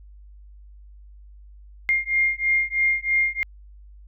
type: beating tone pair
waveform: sine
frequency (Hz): 2118 / 2121.1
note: C7 / C7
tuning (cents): +21 / +23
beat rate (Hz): 3.1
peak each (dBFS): -22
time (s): 1.89-3.43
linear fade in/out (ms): 0
effects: added 50 Hz sine -43 dBFS peak until 4.07 s